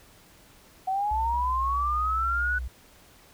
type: linear sweep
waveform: sine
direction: up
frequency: 745 to 1493 Hz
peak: -24 dBFS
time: 0.87-2.59 s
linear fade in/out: 10 ms
type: tone with vibrato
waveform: sine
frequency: 62.8 Hz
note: B1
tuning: 30 cents sharp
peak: -30 dBFS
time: 1.11-2.68 s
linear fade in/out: 5 ms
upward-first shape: triangle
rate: 1.7 Hz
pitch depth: 37 cents each way
effects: pink hiss -55 dBFS RMS until 3.33 s